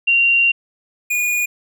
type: tone pair in turn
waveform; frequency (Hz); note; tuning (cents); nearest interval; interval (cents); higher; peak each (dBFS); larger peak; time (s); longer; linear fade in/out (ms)
sine / square; 2763 / 2446; F7 / D#7; -19 / -30; major second; 211; first; -11 / -17; first; 0.07-0.52 / 1.1-1.46; first; 10
effects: none